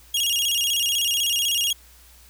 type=tone with vibrato; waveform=sawtooth; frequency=3054 Hz; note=G7; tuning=46 cents flat; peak=-17 dBFS; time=0.14-1.73 s; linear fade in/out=5 ms; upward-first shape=square; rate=16 Hz; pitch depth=130 cents each way; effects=added 60 Hz sine -51 dBFS peak until 2.29 s + white hiss -52 dBFS RMS until 2.29 s